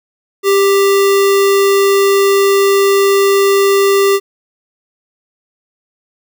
sine tone with sample-and-hold, 395.8 Hz, G4, 17 cents sharp, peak -7 dBFS, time 0.43-4.2 s, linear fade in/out 50 ms, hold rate 1575 Hz, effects none

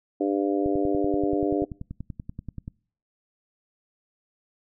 harmonic tone, 99.4 Hz, G2, 25 cents sharp, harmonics 3 / 4 / 5 / 6 / 7, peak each -24 / -27 / -31 / -33 / -33 dBFS, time 0.2-1.65 s, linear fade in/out 10 ms
click train, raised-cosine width 5 ms, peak -22 dBFS, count 22, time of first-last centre 0.66-2.679 s, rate 10.4 Hz
effects noise-tail reverb RT60 0.5 s tail -26 dB re dry

